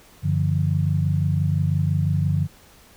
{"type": "tone cluster", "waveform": "sine", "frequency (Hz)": [95.5, 146.3, 172.2], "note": ["G2", "D3", "F3"], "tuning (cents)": [-45, -6, -24], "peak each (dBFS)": [-22, -21, -26], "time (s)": [0.22, 2.48], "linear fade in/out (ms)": 50, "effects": ["pink hiss -51 dBFS RMS until 2.96 s"]}